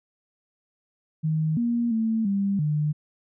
sine tone with pitch steps, 156.9 / 236.3 / 223.2 / 198.3 / 150.4 Hz, D#3 / A#3 / A3 / G3 / D3, +15 / +24 / +25 / +20 / +42 cents, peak -21 dBFS, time 1.23-2.93 s, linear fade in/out 20 ms, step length 340 ms, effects none

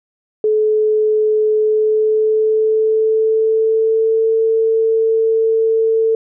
sine tone with pitch glide, 429.9 to 447.1 Hz, A4 to A4, -40 to +28 cents, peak -11 dBFS, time 0.44-6.15 s, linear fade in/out 2 ms, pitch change +68 cents, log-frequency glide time 1.58-4.33 s, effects none

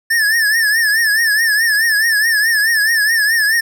square tone with vibrato, 1760 Hz, A6, in tune, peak -12 dBFS, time 0.1-3.61 s, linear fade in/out 10 ms, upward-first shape triangle, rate 4.7 Hz, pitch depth 120 cents each way, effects none

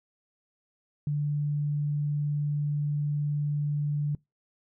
sine tone, 146.83 Hz, D3, in tune, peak -25 dBFS, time 1.07-4.15 s, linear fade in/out 2 ms, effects noise-tail reverb RT60 0.2 s tail -24 dB re dry

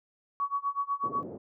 sine tone with tremolo, 1125 Hz, C#6, 25 cents sharp, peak -25 dBFS, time 0.4-1.23 s, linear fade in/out 0 ms, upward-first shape sine, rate 8.1 Hz, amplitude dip 95%
white band-pass noise, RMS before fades -41 dBFS, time 1.03-1.38 s, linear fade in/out 10 ms, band 110 to 510 Hz, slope 24 dB/octave
effects none

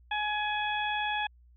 harmonic tone, 841 Hz, G#5, 22 cents sharp, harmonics 1 / 2 / 3 / 4, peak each -31 / -34 / -36 / -37 dBFS, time 0.11-1.27 s, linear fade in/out 5 ms, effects added 60 Hz sine -55 dBFS peak until 1.56 s

